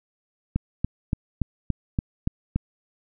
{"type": "click train", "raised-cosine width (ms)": 5, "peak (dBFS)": -10, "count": 8, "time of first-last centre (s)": [0.56, 2.56], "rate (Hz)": 3.5, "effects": []}